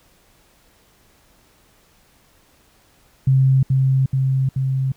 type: tone with echo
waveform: sine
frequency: 133 Hz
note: C3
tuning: 29 cents sharp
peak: -11 dBFS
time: 3.27-3.63 s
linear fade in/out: 5 ms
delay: 430 ms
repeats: 3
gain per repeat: -2 dB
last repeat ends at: 4.92 s
effects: pink hiss -56 dBFS RMS until 4.96 s